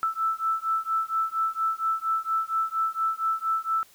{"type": "beating tone pair", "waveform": "sine", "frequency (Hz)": [1318.5, 1322.8], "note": ["E6", "E6"], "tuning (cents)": [0, 6], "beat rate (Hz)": 4.3, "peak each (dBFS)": -27, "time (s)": [0.03, 3.83], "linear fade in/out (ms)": 0, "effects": ["white hiss -56 dBFS RMS until 3.94 s"]}